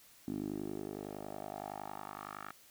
10% pulse tone with band-pass filter sweep, 50.8 Hz, G#1, 38 cents flat, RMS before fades -43 dBFS, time 0.28-2.52 s, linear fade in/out 0 ms, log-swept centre 270 to 1400 Hz, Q 3.1, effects white hiss -61 dBFS RMS until 2.7 s

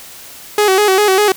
sawtooth tone with vibrato, 398 Hz, G4, 26 cents sharp, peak -5 dBFS, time 0.58-1.32 s, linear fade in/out 2 ms, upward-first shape square, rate 5 Hz, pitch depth 85 cents each way, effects white hiss -35 dBFS RMS until 1.36 s

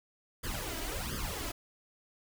pink noise with flanger, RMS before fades -37 dBFS, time 0.43-1.52 s, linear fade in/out 10 ms, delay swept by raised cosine 0.61 to 3.11 ms, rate 1.4 Hz, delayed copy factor +0.85, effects none

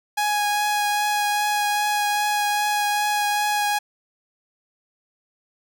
sawtooth tone with vibrato, 830.6 Hz, G#5, in tune, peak -16 dBFS, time 0.17-3.79 s, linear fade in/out 10 ms, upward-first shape triangle, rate 2.5 Hz, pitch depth 13 cents each way, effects none

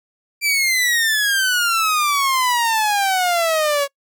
sawtooth exponential sweep, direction down, 2360 to 554 Hz, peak -12 dBFS, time 0.41-3.88 s, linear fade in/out 50 ms, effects noise-tail reverb RT60 0.1 s tail -24 dB re dry

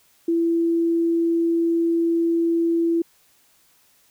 sine tone, 334.7 Hz, E4, 26 cents sharp, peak -17 dBFS, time 0.28-3.02 s, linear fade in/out 5 ms, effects white hiss -59 dBFS RMS until 4.1 s

